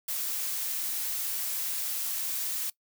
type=noise; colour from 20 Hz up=blue; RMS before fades=-32 dBFS; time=0.08-2.7 s; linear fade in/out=5 ms; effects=noise-tail reverb RT60 0.1 s tail -21 dB re dry